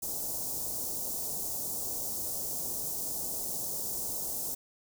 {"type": "band-stop noise", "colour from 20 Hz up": "white", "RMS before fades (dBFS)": -35, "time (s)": [0.02, 4.55], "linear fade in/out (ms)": 10, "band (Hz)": [780, 5800], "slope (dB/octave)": 24, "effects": []}